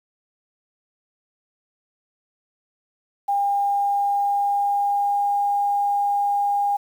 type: tone with pitch glide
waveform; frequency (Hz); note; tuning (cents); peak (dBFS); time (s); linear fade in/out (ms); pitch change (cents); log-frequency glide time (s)
sine; 804 to 810.5; G5 to G#5; +44 to -42; -18; 3.28-6.77; 10; +14; 3.4-5.33
effects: 8-bit